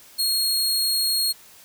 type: tone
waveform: sawtooth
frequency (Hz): 4283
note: C8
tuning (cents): +40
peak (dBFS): -17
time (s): 0.18-1.33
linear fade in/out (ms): 20
effects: white hiss -49 dBFS RMS until 1.64 s